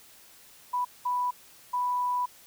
sine tone bursts at uneven times, 987.8 Hz, B5, in tune, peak -25 dBFS, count 3, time 0.73-0.85 / 1.05-1.31 / 1.73-2.26 s, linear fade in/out 10 ms, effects white hiss -54 dBFS RMS until 2.46 s

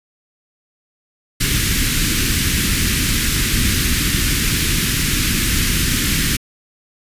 pink band-stop noise, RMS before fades -17 dBFS, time 1.4-6.37 s, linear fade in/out 10 ms, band 310 to 1600 Hz, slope 24 dB/octave, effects resampled to 32000 Hz

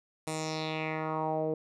10% pulse tone with low-pass filter sweep, 157.3 Hz, D#3, 19 cents sharp, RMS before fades -33 dBFS, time 0.27-1.54 s, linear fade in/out 2 ms, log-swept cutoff 9600 to 460 Hz, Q 3.2, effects none

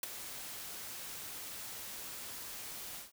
white noise with ADSR envelope, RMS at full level -33 dBFS, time 0.03-3.12 s, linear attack 4 ms, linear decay 11 ms, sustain -12 dB, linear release 150 ms, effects none

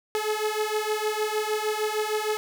sawtooth beating tone pair, 424.8 / 431.3 Hz, G#4 / A4, +39 / -35 cents, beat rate 6.5 Hz, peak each -24 dBFS, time 0.15-2.37 s, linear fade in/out 0 ms, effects none

